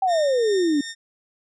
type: exponential sweep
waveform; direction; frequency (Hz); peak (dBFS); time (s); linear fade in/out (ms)
sine; down; 784 to 277.2; -17; 0.02-0.81; 5
type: tone with tremolo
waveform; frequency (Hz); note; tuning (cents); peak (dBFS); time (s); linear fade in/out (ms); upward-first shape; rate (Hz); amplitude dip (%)
15% pulse; 1826; A#6; -36; -24; 0.07-0.95; 50; sine; 2.6; 40
effects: resampled to 22050 Hz